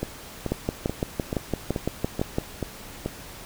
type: two click trains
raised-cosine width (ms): 2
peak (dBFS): -13 / -10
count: 8 / 12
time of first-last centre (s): 0.03-3.06 / 0.52-2.384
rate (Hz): 2.31 / 5.9
effects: pink hiss -42 dBFS RMS until 3.45 s

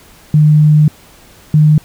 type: tone pair in turn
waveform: sine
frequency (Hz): 151.7 / 152.44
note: D#3 / D#3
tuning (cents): -44 / -35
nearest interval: unison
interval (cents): 9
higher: second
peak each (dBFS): -4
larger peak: neither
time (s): 0.34-0.88 / 1.54-1.78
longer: first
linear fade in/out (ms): 2
effects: pink hiss -42 dBFS RMS until 1.84 s

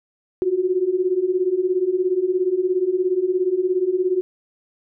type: beating tone pair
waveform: sine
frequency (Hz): 355.7 / 372.7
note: F4 / F#4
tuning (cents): +32 / +13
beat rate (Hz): 17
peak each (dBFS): -22 / -19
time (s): 0.42-4.21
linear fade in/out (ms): 0
effects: none

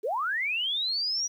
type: linear sweep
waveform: sine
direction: up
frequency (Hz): 368.7 to 5850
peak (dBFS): -26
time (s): 0.03-1.28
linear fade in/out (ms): 20
effects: 10-bit

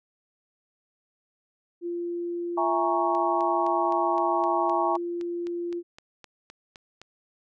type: tone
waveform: sine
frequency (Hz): 345.7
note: F4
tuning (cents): -18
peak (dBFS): -28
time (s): 1.81-5.83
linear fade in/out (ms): 50
type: chord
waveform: sine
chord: A# half-diminished seventh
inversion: second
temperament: equal with one note detuned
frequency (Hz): 659.3 / 821.5 / 932.3 / 1108.7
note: E5 / G#5 / A#5 / C#6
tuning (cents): 0 / -19 / 0 / 0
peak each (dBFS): -28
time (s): 2.57-4.97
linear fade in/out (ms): 10
type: click train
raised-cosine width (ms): 0.2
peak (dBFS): -27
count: 16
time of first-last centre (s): 3.15-7.016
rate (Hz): 3.88
effects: none

